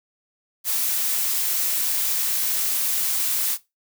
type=noise; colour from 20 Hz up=blue; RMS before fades=-23 dBFS; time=0.64-3.58 s; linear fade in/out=50 ms; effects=noise-tail reverb RT60 0.2 s tail -17 dB re dry